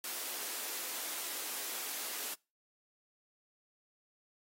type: high-pass noise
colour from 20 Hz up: white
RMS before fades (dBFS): -40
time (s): 0.04-2.34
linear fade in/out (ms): 2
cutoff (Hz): 270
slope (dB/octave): 24
effects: noise-tail reverb RT60 0.3 s tail -26 dB re dry + AAC 48 kbps